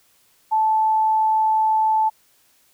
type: tone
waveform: sine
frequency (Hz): 874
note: A5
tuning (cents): -12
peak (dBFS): -15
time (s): 0.51-2.1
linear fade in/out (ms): 20
effects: white hiss -59 dBFS RMS until 2.73 s